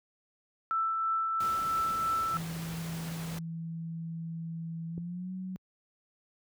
sine tone with tremolo, 1326 Hz, E6, 10 cents sharp, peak -26 dBFS, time 0.71-2.37 s, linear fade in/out 0 ms, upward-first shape triangle, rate 3 Hz, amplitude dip 30%
pink noise, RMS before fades -43 dBFS, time 1.4-3.39 s, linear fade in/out 5 ms
sine tone with pitch glide, 164.81 to 186.06 Hz, E3 to F#3, 0 to +10 cents, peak -35 dBFS, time 2.34-5.56 s, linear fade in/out 0 ms, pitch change +210 cents, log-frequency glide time 4.88-5.32 s
click, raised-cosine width 3 ms, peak -28 dBFS, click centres 4.979 s
effects high-pass 60 Hz 12 dB/octave

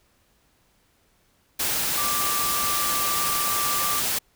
sine tone in noise, 1174.7 Hz, D6, in tune, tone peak -27 dBFS, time 1.97-4 s, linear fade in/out 10 ms, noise white, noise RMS -25 dBFS, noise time 1.59-4.19 s, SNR -5 dB, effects pink hiss -64 dBFS RMS until 4.35 s

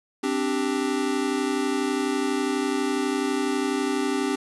square chord, C suspended second, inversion none, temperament equal, 261.6 / 293.7 / 392 Hz, C4 / D4 / G4, 0 / 0 / 0 cents, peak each -28 dBFS, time 0.23-4.36 s, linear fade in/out 10 ms, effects resampled to 24000 Hz + 8-bit

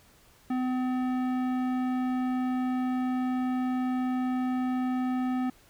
sine tone with tanh clipping, 254.2 Hz, C4, 50 cents flat, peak -28 dBFS, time 0.5-5.5 s, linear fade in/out 5 ms, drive 15 dB, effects pink hiss -59 dBFS RMS until 5.69 s

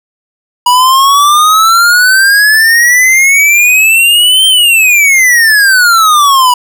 square exponential two-way sweep, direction up then down, 971 to 3150 to 971 Hz, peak -4 dBFS, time 0.66-6.54 s, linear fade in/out 5 ms, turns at 4.47 s, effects none

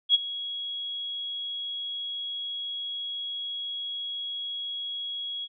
sine tone with ADSR envelope, 3322 Hz, G#7, in tune, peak -14 dBFS, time 0.09-5.48 s, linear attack 54 ms, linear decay 23 ms, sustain -17 dB, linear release 44 ms, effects none

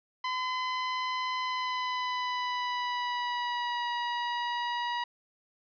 sawtooth tone with pitch glide, 1017 to 959.9 Hz, C6 to B5, -50 to -50 cents, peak -26 dBFS, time 0.24-5.04 s, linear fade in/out 5 ms, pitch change -100 cents, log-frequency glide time 1.41-3.9 s, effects resampled to 11025 Hz + 11-bit

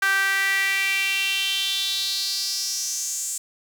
sawtooth tone with high-pass filter sweep, 390 Hz, G4, 9 cents flat, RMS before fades -24 dBFS, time 0.02-3.38 s, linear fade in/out 5 ms, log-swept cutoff 1500 to 7600 Hz, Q 4.9, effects none

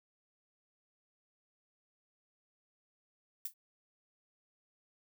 violet noise with exponential decay, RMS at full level -34 dBFS, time 3.45-3.54 s, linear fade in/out 5 ms, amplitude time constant 19 ms, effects none

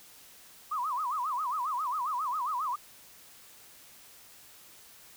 sine tone with vibrato, 1108.7 Hz, C#6, in tune, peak -29 dBFS, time 0.71-2.76 s, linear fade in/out 10 ms, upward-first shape sine, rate 7.4 Hz, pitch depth 250 cents each way, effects white hiss -54 dBFS RMS until 5.16 s

